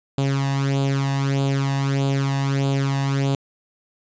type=tone with flanger; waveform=sawtooth; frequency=137.5 Hz; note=C#3; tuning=14 cents flat; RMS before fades=-21 dBFS; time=0.18-3.35 s; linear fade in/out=2 ms; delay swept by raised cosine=0.26 to 1.11 ms; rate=1.6 Hz; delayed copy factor=+0.7; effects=resampled to 16000 Hz